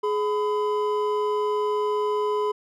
triangle tone pair together, 420.1 / 1005 Hz, G#4 / B5, +20 / +30 cents, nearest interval octave + minor third, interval 1510 cents, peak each -21 / -25 dBFS, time 0.03-2.52 s, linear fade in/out 10 ms, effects none

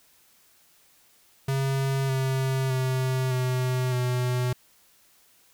square tone with pitch steps, 135.4 / 132.69 / 130.03 / 127.43 / 124.88 Hz, C#3 / C3 / C3 / C3 / B2, -40 / +25 / -10 / -45 / +20 cents, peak -24 dBFS, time 1.48-4.53 s, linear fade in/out 5 ms, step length 610 ms, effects white hiss -60 dBFS RMS until 5.53 s

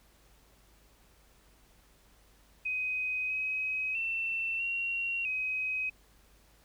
sine tone with pitch steps, 2512 / 2535 / 2686 / 2746 / 2527 Hz, D#7 / D#7 / E7 / F7 / D#7, +16 / +32 / +32 / -30 / +26 cents, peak -30 dBFS, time 2.65-5.9 s, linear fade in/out 10 ms, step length 650 ms, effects added 50 Hz sine -63 dBFS peak until 6.64 s + pink hiss -64 dBFS RMS until 6.64 s

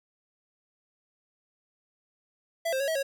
square tone with pitch steps, 666 / 528 / 554 / 643 / 550 Hz, E5 / C5 / C#5 / E5 / C#5, +18 / +16 / -1 / -43 / -14 cents, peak -27 dBFS, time 2.65-3.03 s, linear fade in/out 10 ms, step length 76 ms, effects none

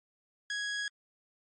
sawtooth tone, 1661.2 Hz, G#6, in tune, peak -29 dBFS, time 0.5-0.88 s, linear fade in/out 2 ms, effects MP3 32 kbps

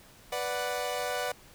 sawtooth chord, B minor, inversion none, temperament equal, 493.9 / 587.3 / 740 Hz, B4 / D5 / F#5, 0 / 0 / 0 cents, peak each -31 dBFS, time 0.32-1.32 s, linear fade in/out 5 ms, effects pink hiss -55 dBFS RMS until 1.54 s

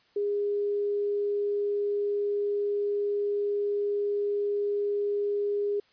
sine tone, 408.9 Hz, G#4, 27 cents flat, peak -25 dBFS, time 0.16-5.8 s, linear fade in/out 5 ms, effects white hiss -64 dBFS RMS until 5.92 s + resampled to 11025 Hz

